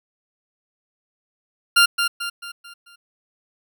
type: tone with echo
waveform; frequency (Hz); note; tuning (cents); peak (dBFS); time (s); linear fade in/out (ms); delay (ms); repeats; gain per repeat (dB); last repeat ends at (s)
20% pulse; 1395; F6; -2; -6; 1.76-1.86; 10; 220; 5; -7; 2.96
effects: none